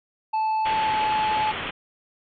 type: tone with pitch glide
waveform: triangle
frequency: 874 to 862 Hz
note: A5 to A5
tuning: -12 to -36 cents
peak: -19 dBFS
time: 0.33-1.52 s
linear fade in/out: 10 ms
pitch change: -24 cents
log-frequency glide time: 0.76-1 s
type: low-pass noise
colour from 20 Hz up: white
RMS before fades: -31 dBFS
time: 0.65-1.71 s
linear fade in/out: 10 ms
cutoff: 3400 Hz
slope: 96 dB/octave
effects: resampled to 11025 Hz